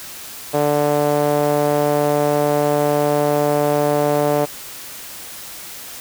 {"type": "tone with band-pass filter", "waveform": "sawtooth", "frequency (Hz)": 146.83, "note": "D3", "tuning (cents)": 0, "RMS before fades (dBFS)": -17, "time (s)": [0.53, 4.46], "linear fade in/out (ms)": 20, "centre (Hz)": 590, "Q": 2.2, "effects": ["white hiss -34 dBFS RMS until 6 s"]}